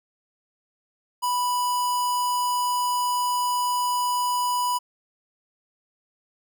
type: tone with notch filter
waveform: square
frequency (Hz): 986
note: B5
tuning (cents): -3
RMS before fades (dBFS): -24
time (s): 1.22-4.79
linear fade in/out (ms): 20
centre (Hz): 2100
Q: 0.78
effects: none